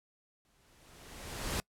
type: noise with exponential growth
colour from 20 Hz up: pink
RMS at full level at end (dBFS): -33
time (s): 0.45-1.6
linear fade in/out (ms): 0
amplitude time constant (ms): 250
effects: noise-tail reverb RT60 0.1 s tail -25 dB re dry + low-pass 12000 Hz 12 dB/octave

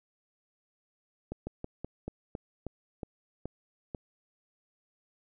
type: slowing click train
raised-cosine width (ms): 2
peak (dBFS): -23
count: 10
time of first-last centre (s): 1.32-3.948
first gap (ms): 150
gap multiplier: 1.16
effects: none

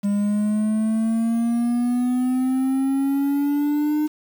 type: exponential sweep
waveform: triangle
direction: up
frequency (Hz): 201.4 to 304.8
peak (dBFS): -16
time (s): 0.03-4.08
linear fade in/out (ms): 20
effects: 7-bit

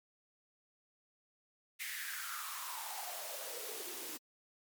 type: noise with high-pass filter sweep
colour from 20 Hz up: white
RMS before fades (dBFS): -43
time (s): 1.79-4.18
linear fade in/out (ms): 20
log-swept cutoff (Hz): 2100 to 290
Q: 6.3
effects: MP3 96 kbps

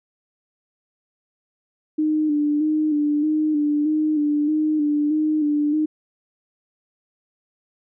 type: tone with vibrato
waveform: sine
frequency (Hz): 301.6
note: D4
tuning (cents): +46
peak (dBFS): -17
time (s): 1.98-5.86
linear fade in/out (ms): 10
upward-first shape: square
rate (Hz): 1.6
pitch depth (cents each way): 36
effects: none

